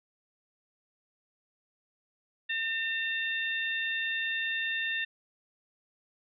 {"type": "harmonic tone", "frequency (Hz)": 905, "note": "A5", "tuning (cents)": 48, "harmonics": [2, 3, 4], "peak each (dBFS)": [-31, -35, -37], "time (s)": [2.49, 5.05], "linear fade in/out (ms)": 10, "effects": []}